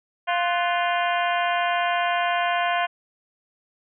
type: harmonic tone with a mistuned harmonic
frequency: 349.2 Hz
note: F4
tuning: in tune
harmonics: 2 / 3 / 4 / 5 / 6 / 7 / 8 / 9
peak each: -23 / -27 / -29 / -31 / -33 / -34 / -35 / -36 dBFS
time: 0.27-2.87 s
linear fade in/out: 20 ms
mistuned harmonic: 4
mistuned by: +110 cents
effects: none